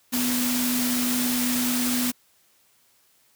sine tone in noise, 246.9 Hz, B3, in tune, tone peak -24 dBFS, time 0.12-2.12 s, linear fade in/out 20 ms, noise white, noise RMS -27 dBFS, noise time 0.12-2.12 s, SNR 0 dB, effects white hiss -62 dBFS RMS until 3.35 s + high-pass 60 Hz 12 dB/octave

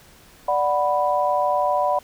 sine chord, B minor, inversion first, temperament equal, 587.3 / 740 / 987.8 Hz, D5 / F#5 / B5, 0 / 0 / 0 cents, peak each -22 dBFS, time 0.48-1.99 s, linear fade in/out 5 ms, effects pink hiss -50 dBFS RMS until 2.03 s

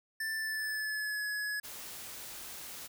square tone with pitch glide, 1770 to 1691 Hz, A6 to G#6, +10 to +31 cents, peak -34 dBFS, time 0.2-1.6 s, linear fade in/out 5 ms, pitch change -79 cents, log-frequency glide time 0.34-1.27 s
white noise, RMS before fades -45 dBFS, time 1.63-2.88 s, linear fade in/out 20 ms
effects none

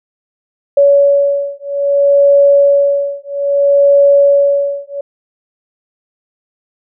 sine beating tone pair, 564 / 564.61 Hz, C#5 / C#5, +30 / +32 cents, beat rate 0.61 Hz, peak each -10 dBFS, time 0.77-5.01 s, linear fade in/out 5 ms, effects none

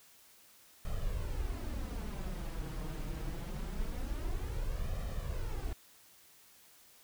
brown noise with flanger, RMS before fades -37 dBFS, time 0.85-5.73 s, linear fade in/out 2 ms, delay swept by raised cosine 1.6 to 6.5 ms, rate 0.24 Hz, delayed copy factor +0.65, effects white hiss -61 dBFS RMS until 7.03 s

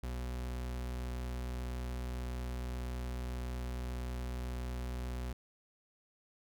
40% pulse tone, 61.74 Hz, B1, in tune, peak -36 dBFS, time 0.03-5.33 s, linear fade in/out 5 ms, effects none

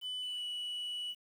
sine tone with pitch glide, 3000 to 2947 Hz, F#7 to F#7, +23 to -8 cents, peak -34 dBFS, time 0.01-1.15 s, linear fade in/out 50 ms, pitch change -31 cents, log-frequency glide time 0.2-0.43 s, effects tanh soft clip ceiling -35 dBFS + 10-bit

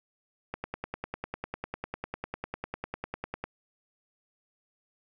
click train, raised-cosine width 0.5 ms, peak -19 dBFS, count 30, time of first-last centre 0.54-3.44 s, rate 10 Hz, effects none

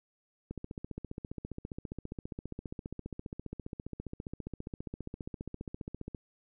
click train, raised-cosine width 3 ms, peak -26 dBFS, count 85, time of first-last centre 0.51-6.148 s, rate 14.9 Hz, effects none

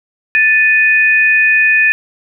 sine tone pair together, 1760 / 2483 Hz, A6 / D#7, 0 / -4 cents, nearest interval tritone, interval 596 cents, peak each -10 dBFS, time 0.35-1.92 s, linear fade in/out 0 ms, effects none

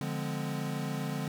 square chord, D half-diminished seventh, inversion none, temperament equal with one note detuned, 146.83 / 174.61 / 207.7 / 257.3 Hz, D3 / F3 / Ab3 / C4, 0 / 0 / 0 / -29 cents, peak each -36 / -40 / -40 / -40 dBFS, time 0.01-1.28 s, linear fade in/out 2 ms, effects none

